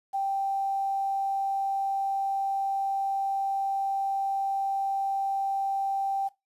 sine tone with quantisation, 784 Hz, G5, in tune, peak -25 dBFS, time 0.13-6.29 s, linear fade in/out 20 ms, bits 9, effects noise-tail reverb RT60 0.2 s tail -17 dB re dry + resampled to 32000 Hz

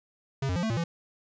square tone with pitch steps, 135.9 / 90.4 / 174.6 / 221.6 / 115.4 / 168.3 Hz, C#3 / F#2 / F3 / A3 / A#2 / E3, -34 / -40 / 0 / +13 / -17 / +36 cents, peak -27 dBFS, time 0.42-0.84 s, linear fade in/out 5 ms, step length 70 ms, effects resampled to 16000 Hz + 11-bit

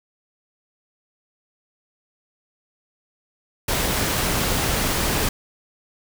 pink noise, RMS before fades -22 dBFS, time 3.68-5.29 s, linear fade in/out 5 ms, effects none

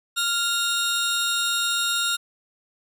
sawtooth tone pair together, 1396.9 / 3729 Hz, F6 / A#7, 0 / 0 cents, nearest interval octave + perfect fourth, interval 1700 cents, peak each -21 dBFS, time 0.16-2.17 s, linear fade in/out 20 ms, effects resampled to 32000 Hz

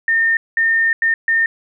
sine tone bursts at uneven times, 1819 Hz, A#6, 43 cents flat, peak -12 dBFS, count 4, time 0.08-0.37 / 0.57-0.93 / 1.02-1.14 / 1.28-1.46 s, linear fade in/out 2 ms, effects none

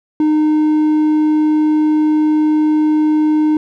sine tone with hard clipping, 306.5 Hz, D#4, 26 cents flat, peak -11 dBFS, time 0.2-3.57 s, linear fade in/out 2 ms, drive 3 dB, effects none

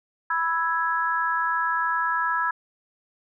sine chord, E major, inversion second, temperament equal, 987.8 / 1318.5 / 1661.2 Hz, B5 / E6 / G#6, 0 / 0 / 0 cents, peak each -26 dBFS, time 0.3-2.51 s, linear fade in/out 5 ms, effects none

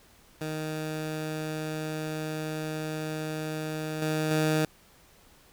15% pulse tone with level steps, 155.56 Hz, D#3, in tune, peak -25 / -20 / -17 dBFS, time 0.41-4.65 s, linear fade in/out 2 ms, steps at 4.02 / 4.31 s, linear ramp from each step 2 ms, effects pink hiss -58 dBFS RMS until 5.52 s

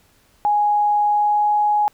sine tone with pitch glide, 830.6 to 835.4 Hz, G#5 to G#5, 0 to +10 cents, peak -14 dBFS, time 0.45-1.88 s, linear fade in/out 0 ms, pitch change +10 cents, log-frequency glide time 1.04-1.51 s, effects pink hiss -57 dBFS RMS until 1.93 s

